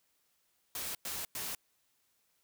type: noise bursts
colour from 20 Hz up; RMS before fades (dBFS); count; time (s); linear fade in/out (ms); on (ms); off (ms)
white; -39; 3; 0.75-1.55; 2; 200; 100
effects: white hiss -75 dBFS RMS until 2.43 s